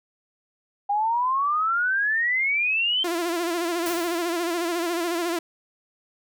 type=exponential sweep; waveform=sine; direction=up; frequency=800 to 3146 Hz; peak=-20 dBFS; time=0.89-3.04 s; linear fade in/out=10 ms
type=tone with vibrato; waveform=sawtooth; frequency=342.2 Hz; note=F4; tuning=35 cents flat; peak=-20 dBFS; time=3.04-5.39 s; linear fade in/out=5 ms; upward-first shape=sine; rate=14 Hz; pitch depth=70 cents each way
type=noise with exponential decay; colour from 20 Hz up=white; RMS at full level=-31 dBFS; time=3.86-4.51 s; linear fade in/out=1 ms; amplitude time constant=140 ms
effects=none